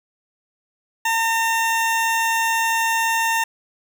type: tone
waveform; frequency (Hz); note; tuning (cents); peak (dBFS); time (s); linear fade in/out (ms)
20% pulse; 909; A#5; -44; -13; 1.05-3.44; 5
effects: none